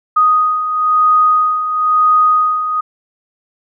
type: beating tone pair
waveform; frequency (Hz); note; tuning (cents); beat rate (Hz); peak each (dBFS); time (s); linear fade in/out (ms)
sine; 1244.5 / 1245.5; D#6 / D#6; 0 / +1; 1; -17 / -10; 0.16-2.81; 10
effects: none